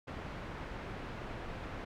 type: low-pass noise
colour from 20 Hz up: pink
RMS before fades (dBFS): -43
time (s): 0.07-1.85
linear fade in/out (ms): 10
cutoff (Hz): 2100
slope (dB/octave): 12
effects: none